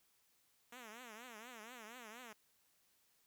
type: tone with vibrato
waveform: 5% pulse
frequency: 232.1 Hz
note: A#3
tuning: 7 cents flat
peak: -40 dBFS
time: 0.72-2.33 s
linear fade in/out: 5 ms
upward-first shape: triangle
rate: 4.2 Hz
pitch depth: 200 cents each way
effects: white hiss -75 dBFS RMS until 3.26 s